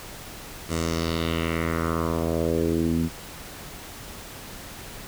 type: tone with low-pass filter sweep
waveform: 10% pulse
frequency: 82.41 Hz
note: E2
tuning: in tune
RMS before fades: -25 dBFS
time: 0.68-3.1 s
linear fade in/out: 50 ms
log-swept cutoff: 8800 to 210 Hz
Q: 2.5
effects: pink hiss -40 dBFS RMS until 5.07 s